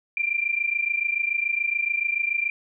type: tone pair together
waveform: sine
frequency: 2361 / 2388 Hz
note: D7 / D7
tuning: +9 / +28 cents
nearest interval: unison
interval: 19 cents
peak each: -25 dBFS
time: 0.17-2.5 s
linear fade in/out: 2 ms
effects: none